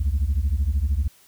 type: beating tone pair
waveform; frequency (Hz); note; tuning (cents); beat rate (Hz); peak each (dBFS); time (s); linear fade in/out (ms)
sine; 64 / 77; C2 / D#2; -38 / -17; 13; -20; 0-1.08; 10
effects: tanh soft clip ceiling -16 dBFS + white hiss -55 dBFS RMS until 1.27 s